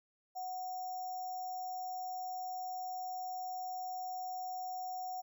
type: tone with sample-and-hold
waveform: sine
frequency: 740 Hz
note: F#5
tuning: in tune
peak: -38 dBFS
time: 0.35-5.22 s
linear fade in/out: 20 ms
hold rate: 6300 Hz
effects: none